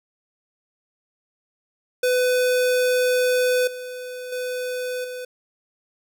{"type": "tone with level steps", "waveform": "square", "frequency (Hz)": 501, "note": "B4", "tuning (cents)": 25, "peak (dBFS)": [-18, -32, -26, -31], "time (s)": [2.03, 5.25], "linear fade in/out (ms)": 5, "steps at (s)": [3.67, 4.32, 5.04], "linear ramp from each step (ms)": 5, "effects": []}